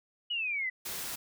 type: exponential sweep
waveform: sine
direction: down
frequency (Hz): 2960 to 1975.5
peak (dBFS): -30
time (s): 0.3-0.7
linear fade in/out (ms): 10
type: noise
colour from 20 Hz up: white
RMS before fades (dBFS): -38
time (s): 0.85-1.16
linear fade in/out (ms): 10
effects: none